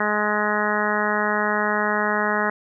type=harmonic tone; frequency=210 Hz; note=G#3; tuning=19 cents sharp; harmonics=1 / 2 / 3 / 4 / 5 / 6 / 7 / 8 / 9; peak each=-28 / -28 / -28 / -28 / -28 / -28 / -28 / -28 / -28 dBFS; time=0-2.5 s; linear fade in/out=5 ms; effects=none